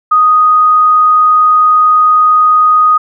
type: tone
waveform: sine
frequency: 1244.5 Hz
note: D#6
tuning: in tune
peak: -4 dBFS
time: 0.11-2.98 s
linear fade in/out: 10 ms
effects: none